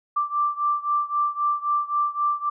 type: beating tone pair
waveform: sine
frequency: 1174.7 / 1178.5 Hz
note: D6 / D6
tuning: 0 / +6 cents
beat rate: 3.8 Hz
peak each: -23 / -25 dBFS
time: 0.16-2.5 s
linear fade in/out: 10 ms
effects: none